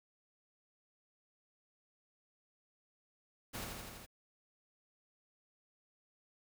pink noise with echo, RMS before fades -43 dBFS, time 3.53-3.65 s, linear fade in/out 20 ms, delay 83 ms, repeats 5, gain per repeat -2 dB, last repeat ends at 4.065 s, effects none

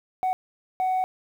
sine tone bursts at uneven times, 746 Hz, F#5, 14 cents sharp, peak -19 dBFS, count 2, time 0.23-0.33 / 0.8-1.04 s, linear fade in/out 0 ms, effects tanh soft clip ceiling -20 dBFS + 9-bit

